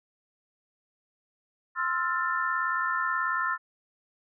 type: chord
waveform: sine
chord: F major seventh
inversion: second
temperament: equal with one note detuned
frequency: 1046.5 / 1318.5 / 1396.9 / 1778.4 Hz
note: C6 / E6 / F6 / A6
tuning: 0 / 0 / 0 / +18 cents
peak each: -31 dBFS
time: 1.75-3.58 s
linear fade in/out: 50 ms
effects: none